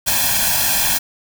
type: noise with comb filter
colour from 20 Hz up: white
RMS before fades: -17 dBFS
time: 0.06-0.99 s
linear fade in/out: 20 ms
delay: 1.2 ms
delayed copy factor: +0.9
effects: none